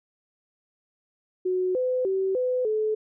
sine tone with pitch steps, 368.1 / 507 / 382.9 / 504 / 431.7 Hz, F#4 / B4 / G4 / B4 / A4, -9 / +45 / -41 / +35 / -33 cents, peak -22 dBFS, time 1.45-2.95 s, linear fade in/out 10 ms, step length 300 ms, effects none

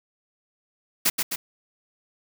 white noise with echo, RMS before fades -20 dBFS, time 1.05-1.1 s, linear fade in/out 10 ms, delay 130 ms, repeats 2, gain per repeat -4 dB, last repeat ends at 1.36 s, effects none

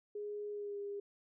sine tone with pitch glide, 414.9 to 404.7 Hz, G#4 to G#4, -2 to -45 cents, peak -39 dBFS, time 0.15-1 s, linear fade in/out 5 ms, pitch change -43 cents, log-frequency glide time 0.51-0.78 s, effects none

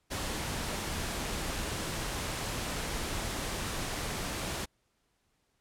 pink noise, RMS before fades -35 dBFS, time 0.1-4.66 s, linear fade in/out 20 ms, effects pink hiss -75 dBFS RMS until 5.6 s + low-pass 11000 Hz 12 dB/octave

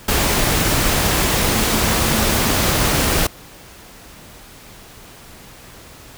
sine tone in noise, 220 Hz, A3, in tune, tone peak -26 dBFS, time 1.51-2.51 s, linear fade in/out 5 ms, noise pink, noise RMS -17 dBFS, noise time 0.08-3.27 s, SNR -12 dB, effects pink hiss -41 dBFS RMS until 6.17 s

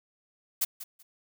blue noise with echo, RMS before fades -26 dBFS, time 0.61-0.65 s, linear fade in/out 10 ms, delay 190 ms, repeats 2, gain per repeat -14 dB, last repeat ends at 1.03 s, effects none

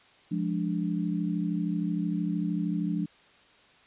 sine chord, D diminished, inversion first, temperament equal, 174.61 / 207.7 / 293.7 Hz, F3 / Ab3 / D4, 0 / 0 / 0 cents, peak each -29 / -32 / -32 dBFS, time 0.31-3.06 s, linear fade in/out 10 ms, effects white hiss -58 dBFS RMS until 3.86 s + resampled to 8000 Hz

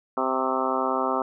harmonic tone with a mistuned harmonic, 130.81 Hz, C3, in tune, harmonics 2 / 3 / 4 / 5 / 6 / 7 / 8 / 9 / 10, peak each -31 / -31 / -31 / -31 / -31 / -31 / -31 / -31 / -31 dBFS, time 0.17-1.22 s, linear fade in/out 2 ms, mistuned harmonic 8, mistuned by +38 cents, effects none

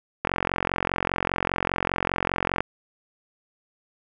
click train, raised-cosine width 0.5 ms, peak -7 dBFS, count 107, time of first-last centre 0.25-2.606 s, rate 45 Hz, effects none

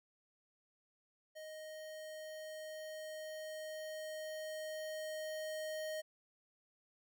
square tone with level ramp, 623 Hz, D#5, 2 cents sharp, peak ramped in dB -48 to -40 dBFS, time 1.35-6.02 s, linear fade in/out 20 ms, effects none

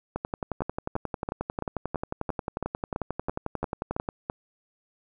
two click trains, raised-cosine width 1 ms, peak -15 / -15 dBFS, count 12 / 45, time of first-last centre 0.62-4.299 / 0.16-4.089 s, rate 2.99 / 11.2 Hz, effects none

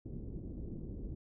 pink low-pass noise, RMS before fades -43 dBFS, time 0.05-1.15 s, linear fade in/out 5 ms, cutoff 360 Hz, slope 24 dB/octave, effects none

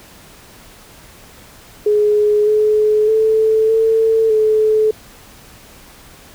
sine tone with pitch steps, 419.3 / 426.6 / 438.9 / 446.6 / 432.6 Hz, G#4 / G#4 / A4 / A4 / A4, +17 / +46 / -4 / +26 / -29 cents, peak -10 dBFS, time 1.86-4.91 s, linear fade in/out 5 ms, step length 610 ms, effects pink hiss -42 dBFS RMS until 6.34 s

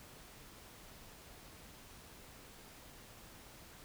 silence, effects pink hiss -56 dBFS RMS until 3.84 s

